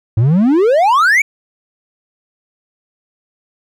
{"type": "exponential sweep", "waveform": "triangle", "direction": "up", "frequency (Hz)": [103.83, 2349], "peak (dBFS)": -6, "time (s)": [0.17, 1.22], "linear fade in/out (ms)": 5, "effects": []}